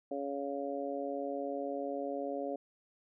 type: harmonic tone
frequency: 140.2 Hz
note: C#3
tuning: 20 cents sharp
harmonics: 2 / 3 / 4 / 5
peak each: -40 / -41 / -38 / -42 dBFS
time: 0.11-2.56 s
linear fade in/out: 5 ms
effects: none